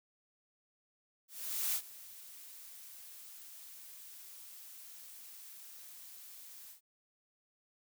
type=noise with ADSR envelope; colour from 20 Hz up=blue; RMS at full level=-33 dBFS; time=1.28-6.81 s; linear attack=460 ms; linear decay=74 ms; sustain=-19 dB; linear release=110 ms; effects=none